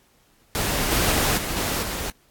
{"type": "noise with level steps", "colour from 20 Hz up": "pink", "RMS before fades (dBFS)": [-24, -21, -28, -25, -29], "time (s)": [0.55, 2.1], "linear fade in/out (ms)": 0, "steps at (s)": [0.91, 1.37, 1.56, 1.82], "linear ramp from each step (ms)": 10, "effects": ["pink hiss -60 dBFS RMS until 2.3 s", "AAC 64 kbps"]}